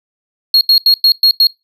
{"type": "tone bursts at uneven times", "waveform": "triangle", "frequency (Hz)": 4289, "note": "C8", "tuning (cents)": 42, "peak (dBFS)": -4, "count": 6, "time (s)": [[0.54, 0.61], [0.69, 0.78], [0.86, 0.94], [1.04, 1.12], [1.23, 1.31], [1.4, 1.47]], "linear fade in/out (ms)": 2, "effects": ["noise-tail reverb RT60 0.2 s tail -20 dB re dry"]}